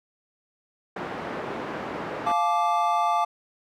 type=band-pass noise; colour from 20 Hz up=pink; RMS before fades=-33 dBFS; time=0.96-2.32 s; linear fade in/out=5 ms; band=240 to 1500 Hz; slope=12 dB/octave
type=chord; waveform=triangle; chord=D minor; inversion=first; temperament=equal with one note detuned; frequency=698.5 / 864.9 / 1174.7 Hz; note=F5 / A5 / D6; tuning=0 / -30 / 0 cents; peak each=-23 dBFS; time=2.26-3.25 s; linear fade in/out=10 ms
effects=none